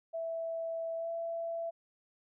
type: tone with pitch glide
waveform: sine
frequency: 659 to 668.2 Hz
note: E5 to E5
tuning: -1 to +23 cents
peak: -34 dBFS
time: 0.13-1.71 s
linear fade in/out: 20 ms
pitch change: +24 cents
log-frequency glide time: 0.97-1.09 s
effects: none